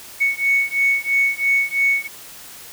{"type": "beating tone pair", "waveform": "sine", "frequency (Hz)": [2217, 2220], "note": ["C#7", "C#7"], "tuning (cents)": [0, 2], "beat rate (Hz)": 3, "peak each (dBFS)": -18, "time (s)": [0.2, 2.08], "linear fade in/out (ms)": 20, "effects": ["tanh soft clip ceiling -8 dBFS", "white hiss -39 dBFS RMS until 2.72 s"]}